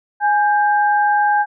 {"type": "tone pair together", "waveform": "sine", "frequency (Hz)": [830.6, 1579.8], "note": ["G#5", "G6"], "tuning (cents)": [0, 13], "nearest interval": "major seventh", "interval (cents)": 1113, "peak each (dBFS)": [-13, -19], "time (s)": [0.2, 1.46], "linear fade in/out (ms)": 50, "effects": []}